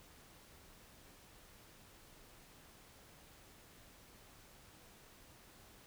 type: silence
effects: pink hiss -61 dBFS RMS until 5.86 s